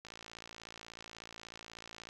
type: click train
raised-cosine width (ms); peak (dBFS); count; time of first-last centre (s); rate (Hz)
0.2; -30; 116; 0.05-2.089; 56.4
effects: 11-bit